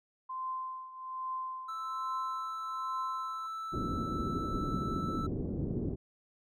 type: tone with tremolo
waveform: sine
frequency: 1038 Hz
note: C6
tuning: 14 cents flat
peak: -33 dBFS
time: 0.29-3.47 s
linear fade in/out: 10 ms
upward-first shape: triangle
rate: 1.2 Hz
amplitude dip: 80%
type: tone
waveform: triangle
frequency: 1318.5 Hz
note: E6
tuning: in tune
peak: -35 dBFS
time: 1.68-5.27 s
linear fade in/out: 10 ms
type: low-pass noise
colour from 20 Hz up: white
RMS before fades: -35 dBFS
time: 3.72-5.96 s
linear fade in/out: 20 ms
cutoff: 340 Hz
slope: 24 dB/octave
effects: none